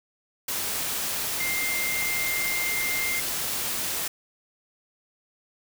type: tone in noise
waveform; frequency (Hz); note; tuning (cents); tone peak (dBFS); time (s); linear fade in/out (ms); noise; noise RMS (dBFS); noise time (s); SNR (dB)
sine; 2100; C7; +6; -27; 1.4-3.2; 5; white; -29; 0.48-4.08; -1
effects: none